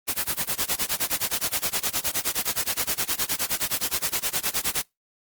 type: noise with tremolo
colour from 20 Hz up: white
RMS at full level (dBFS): -23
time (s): 0.07-4.83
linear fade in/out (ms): 20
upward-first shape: sine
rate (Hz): 9.6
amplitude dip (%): 95
effects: noise-tail reverb RT60 0.2 s tail -26 dB re dry + Opus 24 kbps